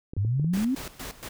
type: clicks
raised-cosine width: 3 ms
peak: -24 dBFS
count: 7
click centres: 0.135 / 0.167 / 0.249 / 0.397 / 0.445 / 0.537 / 0.572 s
type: exponential sweep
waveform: sine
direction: up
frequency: 92.5 to 277.2 Hz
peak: -22 dBFS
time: 0.17-0.75 s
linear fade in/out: 5 ms
type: noise with tremolo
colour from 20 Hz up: pink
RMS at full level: -37 dBFS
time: 0.53-1.29 s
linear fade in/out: 10 ms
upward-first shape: square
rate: 4.3 Hz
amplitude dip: 80%
effects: none